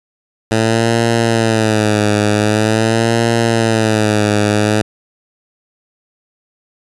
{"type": "tone with vibrato", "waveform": "10% pulse", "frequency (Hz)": 110.1, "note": "A2", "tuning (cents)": 2, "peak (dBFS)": -3, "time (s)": [0.51, 4.82], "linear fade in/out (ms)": 5, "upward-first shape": "sine", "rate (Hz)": 0.45, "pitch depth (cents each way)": 89, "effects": ["resampled to 24000 Hz"]}